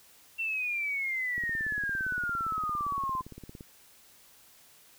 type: exponential sweep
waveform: sine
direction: down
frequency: 2716 to 1023 Hz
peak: -29 dBFS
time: 0.38-3.22 s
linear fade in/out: 20 ms
type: click train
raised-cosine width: 3 ms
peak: -31 dBFS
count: 40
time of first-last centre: 1.38-3.609 s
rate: 17.5 Hz
effects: white hiss -58 dBFS RMS until 4.98 s